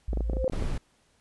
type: tone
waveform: sine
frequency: 55.2 Hz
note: A1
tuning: 6 cents sharp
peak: -26 dBFS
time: 0.08-0.44 s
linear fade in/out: 5 ms
type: clicks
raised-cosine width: 2 ms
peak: -19 dBFS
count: 10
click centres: 0.132 / 0.173 / 0.207 / 0.298 / 0.333 / 0.369 / 0.444 / 0.498 / 0.534 / 0.624 s
type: tone with exponential growth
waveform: sine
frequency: 520 Hz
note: C5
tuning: 11 cents flat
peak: -20 dBFS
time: 0.24-0.48 s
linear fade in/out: 1 ms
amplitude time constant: 52 ms
type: noise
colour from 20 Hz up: brown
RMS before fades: -29 dBFS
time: 0.52-0.78 s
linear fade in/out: 5 ms
effects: pink hiss -66 dBFS RMS until 1.2 s + resampled to 24000 Hz